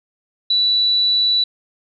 sine tone, 3951 Hz, B7, in tune, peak -13 dBFS, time 0.5-1.44 s, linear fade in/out 5 ms, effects none

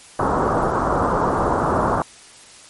white low-pass noise, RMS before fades -19 dBFS, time 0.19-2.02 s, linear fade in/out 2 ms, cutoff 1300 Hz, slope 48 dB/octave, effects white hiss -44 dBFS RMS until 2.69 s + MP3 48 kbps

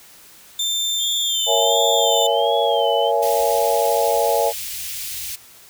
30% pulse tone, 3578 Hz, A7, 28 cents sharp, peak -17 dBFS, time 0.59-2.27 s, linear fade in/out 5 ms
sine tone with vibrato, 3173 Hz, G7, 20 cents sharp, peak -25 dBFS, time 0.98-3.12 s, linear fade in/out 50 ms, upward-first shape sine, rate 1.4 Hz, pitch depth 100 cents each way
sine chord, A# half-diminished seventh, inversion none, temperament just, 466.2 / 559.4 / 671.3 / 839.1 Hz, A#4 / C#5 / E5 / G#5, 0 / +16 / +31 / +18 cents, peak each -21 dBFS, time 1.46-4.53 s, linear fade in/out 50 ms
white band-stop noise, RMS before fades -29 dBFS, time 3.22-5.36 s, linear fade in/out 10 ms, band 110 to 2200 Hz, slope 24 dB/octave
effects white hiss -46 dBFS RMS until 5.69 s

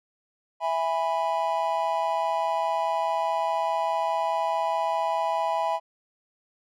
triangle chord, E major, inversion none, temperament just, 659.3 / 824.1 / 988.9 Hz, E5 / G#5 / B5, 0 / -14 / +2 cents, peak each -26 dBFS, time 0.6-5.8 s, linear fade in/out 50 ms, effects none

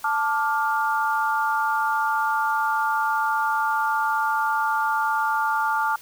sine chord, D minor, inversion second, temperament just, 881 / 1174.7 / 1409.6 Hz, A5 / D6 / F6, +2 / 0 / +16 cents, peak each -23 / -26 / -25 dBFS, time 0.04-5.96 s, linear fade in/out 5 ms, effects white hiss -47 dBFS RMS until 6.01 s

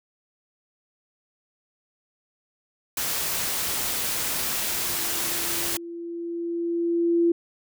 white noise, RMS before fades -27 dBFS, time 2.97-5.77 s, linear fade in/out 2 ms
sine tone with exponential growth, 340 Hz, F4, 46 cents flat, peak -16 dBFS, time 3.96-7.32 s, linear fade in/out 5 ms, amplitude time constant 730 ms
effects none

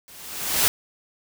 white noise with level ramp, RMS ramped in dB -47 to -17 dBFS, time 0.08-0.68 s, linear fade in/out 0 ms, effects none

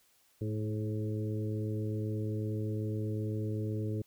harmonic tone with a mistuned harmonic, 107.9 Hz, A2, 33 cents flat, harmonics 1 / 2 / 3 / 4 / 5, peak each -33 / -41 / -40 / -41 / -49 dBFS, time 0.41-4.02 s, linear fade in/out 5 ms, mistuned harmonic 4, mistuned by -22 cents, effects white hiss -68 dBFS RMS until 4.06 s

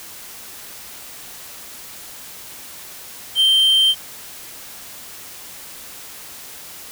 triangle tone, 3136 Hz, G7, in tune, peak -10 dBFS, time 3.35-3.95 s, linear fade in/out 50 ms, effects white hiss -37 dBFS RMS until 6.91 s

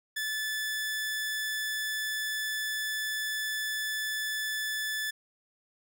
sawtooth tone, 1739 Hz, A6, 21 cents flat, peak -27 dBFS, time 0.16-5.11 s, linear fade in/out 10 ms, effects none

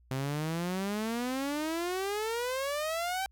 sawtooth exponential sweep, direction up, 129.2 to 784 Hz, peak -27 dBFS, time 0.11-3.26 s, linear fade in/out 0 ms, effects added 60 Hz sine -59 dBFS peak until 3.31 s

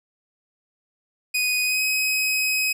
sawtooth tone with pitch glide, 2489 to 2533 Hz, D#7 to D#7, 0 to +30 cents, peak -17 dBFS, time 1.34-2.73 s, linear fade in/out 10 ms, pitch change +30 cents, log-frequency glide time 1.63-1.83 s, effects none

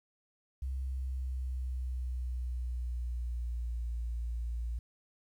sine tone with pitch glide, 65.8 to 58.28 Hz, C2 to A#1, +10 to 0 cents, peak -32 dBFS, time 0.62-4.79 s, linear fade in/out 5 ms, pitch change -210 cents, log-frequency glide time 0.76-3.95 s, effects tanh soft clip ceiling -29 dBFS + 11-bit

